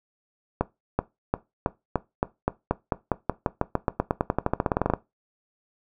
accelerating click train, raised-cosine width 1 ms, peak -7 dBFS, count 30, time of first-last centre 0.61-4.937 s, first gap 380 ms, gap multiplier 0.92, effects noise-tail reverb RT60 0.2 s tail -18 dB re dry

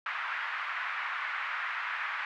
white band-pass noise, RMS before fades -35 dBFS, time 0.06-2.25 s, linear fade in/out 2 ms, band 1100 to 2000 Hz, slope 24 dB/octave, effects none

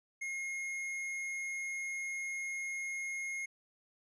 sine tone with hard clipping, 2150 Hz, C7, 47 cents sharp, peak -38 dBFS, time 0.21-3.46 s, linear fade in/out 10 ms, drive 8 dB, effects none

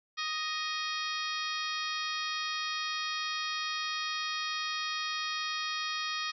harmonic tone with a mistuned harmonic, 622.3 Hz, D#5, in tune, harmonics 2 / 3 / 4 / 5 / 6 / 7 / 8 / 9, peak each -37 / -39 / -40 / -41 / -42 / -42 / -43 / -44 dBFS, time 0.17-6.32 s, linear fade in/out 20 ms, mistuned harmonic 5, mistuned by +70 cents, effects none

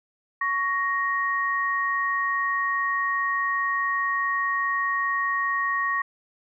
sine tone pair together, 1115 / 1872.4 Hz, C#6 / A#6, +10 / +7 cents, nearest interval major sixth, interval 897 cents, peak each -25 dBFS, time 0.41-6.02 s, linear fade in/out 5 ms, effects none

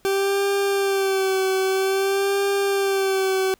40% pulse tone with vibrato, 389.1 Hz, G4, 13 cents flat, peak -18 dBFS, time 0.05-3.54 s, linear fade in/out 0 ms, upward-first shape sine, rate 0.51 Hz, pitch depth 39 cents each way, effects pink hiss -59 dBFS RMS until 3.59 s

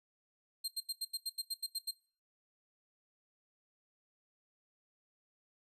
sawtooth tone bursts, 4186 Hz, C8, in tune, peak -32 dBFS, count 11, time 0.64-1.912 s, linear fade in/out 10 ms, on 42 ms, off 81 ms, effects noise-tail reverb RT60 0.4 s tail -20 dB re dry + resampled to 32000 Hz

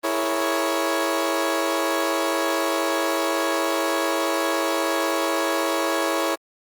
20% pulse chord, A# half-diminished seventh, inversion second, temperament equal, 329.6 / 415.3 / 466.2 / 554.4 Hz, E4 / G#4 / A#4 / C#5, 0 / 0 / 0 / 0 cents, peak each -20 / -25 / -26 / -20 dBFS, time 0.03-6.36 s, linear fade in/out 20 ms, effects Opus 24 kbps

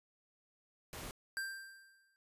pink noise, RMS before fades -46 dBFS, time 0.93-1.11 s, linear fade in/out 0 ms
square tone with exponential decay, 1579 Hz, G6, 12 cents sharp, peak -36 dBFS, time 1.37-2.16 s, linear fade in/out 0 ms, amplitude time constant 170 ms
effects resampled to 32000 Hz

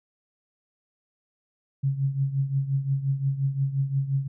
sine tone with tremolo, 137 Hz, C#3, 20 cents flat, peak -19 dBFS, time 1.83-4.28 s, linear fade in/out 10 ms, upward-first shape triangle, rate 5.7 Hz, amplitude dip 80%, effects none

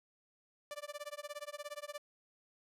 sawtooth tone with tremolo, 587.3 Hz, D5, in tune, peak -36 dBFS, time 0.71-1.98 s, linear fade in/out 0 ms, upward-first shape sine, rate 17 Hz, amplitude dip 100%, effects resampled to 32000 Hz

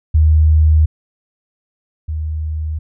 sine tone pair in turn, 77.78 / 77.78 Hz, D#2 / D#2, 0 / 0 cents, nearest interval unison, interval 0 cents, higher neither, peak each -7 / -18 dBFS, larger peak first, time 0.14-0.86 / 2.08-2.79 s, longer first, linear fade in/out 10 ms, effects none

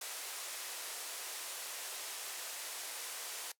white band-pass noise, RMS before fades -44 dBFS, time 0.01-3.52 s, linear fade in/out 5 ms, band 410 to 12000 Hz, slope 24 dB/octave, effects noise-tail reverb RT60 0.1 s tail -19 dB re dry

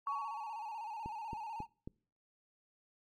triangle tone with vibrato, 880 Hz, A5, in tune, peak -39 dBFS, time 0.06-1.67 s, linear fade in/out 50 ms, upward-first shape square, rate 16 Hz, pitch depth 71 cents each way
sine tone with exponential decay, 1120 Hz, C#6, 18 cents sharp, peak -33 dBFS, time 0.07-0.95 s, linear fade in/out 1 ms, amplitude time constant 190 ms
click train, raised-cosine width 3 ms, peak -31 dBFS, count 4, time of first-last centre 1.06-1.875 s, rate 3.68 Hz
effects noise-tail reverb RT60 0.5 s tail -25 dB re dry

